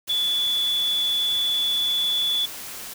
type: tone in noise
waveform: sine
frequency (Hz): 3445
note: A7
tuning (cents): -37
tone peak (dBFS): -20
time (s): 0.09-2.46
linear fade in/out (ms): 10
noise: white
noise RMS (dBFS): -36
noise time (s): 0.07-2.94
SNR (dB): +13
effects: none